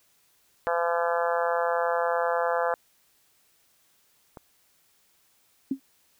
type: harmonic tone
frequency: 170.2 Hz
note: F3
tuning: 44 cents flat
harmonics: 3 / 4 / 5 / 6 / 7 / 8 / 9 / 10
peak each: -27 / -29 / -31 / -33 / -34 / -35 / -36 / -37 dBFS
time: 0.67-2.74 s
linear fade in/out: 0 ms
type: click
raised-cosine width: 1 ms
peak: -27 dBFS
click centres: 4.372 s
type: tone with exponential decay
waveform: sine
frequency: 269.4 Hz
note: C#4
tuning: 49 cents flat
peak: -20 dBFS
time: 5.71-5.8 s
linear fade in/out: 5 ms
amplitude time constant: 18 ms
effects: white hiss -65 dBFS RMS until 6.19 s